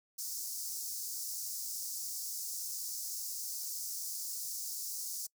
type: high-pass noise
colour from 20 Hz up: pink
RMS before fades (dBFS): -40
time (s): 0.18-5.27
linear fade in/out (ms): 10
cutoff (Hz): 5000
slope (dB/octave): 48
effects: noise-tail reverb RT60 0.1 s tail -24 dB re dry